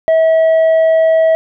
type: tone with tanh clipping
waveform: triangle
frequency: 646 Hz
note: E5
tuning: 35 cents flat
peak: -8 dBFS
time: 0.08-1.35 s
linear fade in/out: 0 ms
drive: 8 dB
effects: none